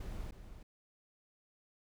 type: noise with echo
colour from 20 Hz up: brown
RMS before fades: -42 dBFS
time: 0-0.31 s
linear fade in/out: 5 ms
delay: 320 ms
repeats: 1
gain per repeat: -9 dB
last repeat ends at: 0.63 s
effects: none